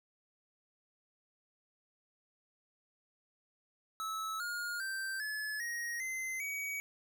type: tone with pitch steps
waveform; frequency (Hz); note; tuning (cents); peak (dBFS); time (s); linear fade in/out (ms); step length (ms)
square; 1300 / 1425.9 / 1563.9 / 1715.4 / 1881.5 / 2064 / 2263; E6 / F6 / G6 / A6 / A#6 / C7 / C#7; -24 / +36 / -5 / -44 / +16 / -24 / +35; -37; 4-6.8; 0; 400
effects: none